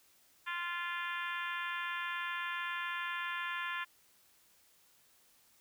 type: harmonic tone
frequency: 347.4 Hz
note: F4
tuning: 9 cents flat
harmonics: 3 / 4 / 5 / 6 / 7 / 8 / 9 / 10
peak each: -41 / -43 / -40 / -47 / -46 / -48 / -51 / -52 dBFS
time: 0.46-3.85 s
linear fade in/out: 20 ms
effects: white hiss -67 dBFS RMS until 5.6 s